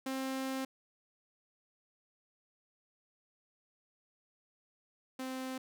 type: tone pair in turn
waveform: sawtooth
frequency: 264.9 / 260.2 Hz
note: C4 / C4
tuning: +22 / -9 cents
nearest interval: unison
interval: 31 cents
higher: first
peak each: -31 / -34 dBFS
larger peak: first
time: 0.06-0.65 / 5.19-5.58 s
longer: first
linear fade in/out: 5 ms
effects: none